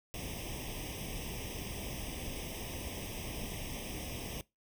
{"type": "noise with comb filter", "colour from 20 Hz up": "pink", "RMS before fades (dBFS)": -41, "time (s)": [0.14, 4.41], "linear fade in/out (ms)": 0, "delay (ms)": 0.35, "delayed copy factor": 1, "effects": ["noise-tail reverb RT60 0.2 s tail -21 dB re dry"]}